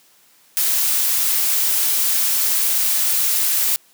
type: noise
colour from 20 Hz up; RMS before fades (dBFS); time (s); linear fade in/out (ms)
blue; -18; 0.57-3.76; 0
effects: white hiss -54 dBFS RMS until 3.93 s + high-pass 150 Hz 12 dB/octave